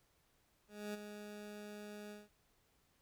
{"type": "tone with ADSR envelope", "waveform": "20% pulse", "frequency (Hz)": 208.3, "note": "G#3", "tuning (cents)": 5, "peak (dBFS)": -35, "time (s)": [0.68, 2.29], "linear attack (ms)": 260, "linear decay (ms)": 18, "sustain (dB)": -8, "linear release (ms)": 180, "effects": ["pink hiss -75 dBFS RMS until 3.01 s"]}